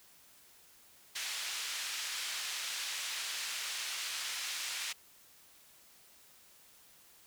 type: band-pass noise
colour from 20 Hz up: pink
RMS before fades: -39 dBFS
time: 1.15-4.93 s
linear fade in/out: 10 ms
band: 2200 to 7700 Hz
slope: 12 dB/octave
effects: white hiss -61 dBFS RMS until 7.26 s